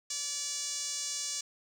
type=tone with band-pass filter; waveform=5% pulse; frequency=577 Hz; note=D5; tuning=31 cents flat; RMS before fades=-36 dBFS; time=0.1-1.41 s; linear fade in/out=5 ms; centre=6700 Hz; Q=2; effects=none